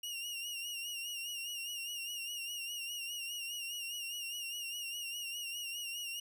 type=tone with vibrato; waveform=sawtooth; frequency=2828 Hz; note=F7; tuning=21 cents sharp; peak=-36 dBFS; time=0.03-6.2 s; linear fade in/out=5 ms; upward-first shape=sine; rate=4.9 Hz; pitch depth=58 cents each way; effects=none